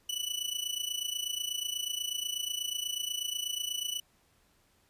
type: tone with amplitude modulation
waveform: sawtooth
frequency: 2965 Hz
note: F#7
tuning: 3 cents sharp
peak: -26 dBFS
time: 0.09-4 s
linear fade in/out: 5 ms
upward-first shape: sine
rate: 28.2 Hz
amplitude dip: 80%
effects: pink hiss -68 dBFS RMS until 4.89 s + resampled to 32000 Hz